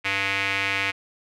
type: tone with band-pass filter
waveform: square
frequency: 98 Hz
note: G2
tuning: in tune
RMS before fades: -25 dBFS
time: 0.04-0.92 s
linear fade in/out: 20 ms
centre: 2300 Hz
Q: 3.4
effects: none